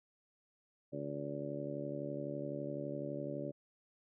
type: harmonic tone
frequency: 71.9 Hz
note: D2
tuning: 36 cents flat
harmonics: 2 / 3 / 4 / 5 / 6 / 7 / 8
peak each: -45 / -49 / -44 / -46 / -49 / -53 / -43 dBFS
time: 0.92-3.52 s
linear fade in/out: 20 ms
effects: none